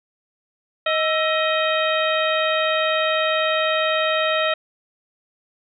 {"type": "harmonic tone with a mistuned harmonic", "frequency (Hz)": 628, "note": "D#5", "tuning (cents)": 16, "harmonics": [1, 2, 3, 4, 5, 6], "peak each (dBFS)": [-21, -24, -26, -27, -28, -29], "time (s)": [0.86, 4.54], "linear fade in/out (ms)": 5, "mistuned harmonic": 2, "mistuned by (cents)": 94, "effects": []}